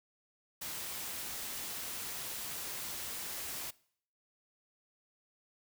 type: noise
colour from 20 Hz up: white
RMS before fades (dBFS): -41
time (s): 0.61-3.71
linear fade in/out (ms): 10
effects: noise-tail reverb RT60 0.6 s tail -22 dB re dry